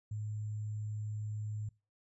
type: tone with sample-and-hold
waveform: sine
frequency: 106.4 Hz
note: G#2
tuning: 42 cents sharp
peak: -36 dBFS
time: 0.11-1.69 s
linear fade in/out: 5 ms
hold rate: 7350 Hz
effects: noise-tail reverb RT60 0.3 s tail -24 dB re dry + resampled to 24000 Hz